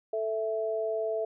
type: tone pair together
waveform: sine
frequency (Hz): 440 / 659.3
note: A4 / E5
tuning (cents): 0 / 0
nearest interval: perfect fifth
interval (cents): 700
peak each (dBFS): -31 / -30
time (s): 0.13-1.25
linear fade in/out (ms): 5
effects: none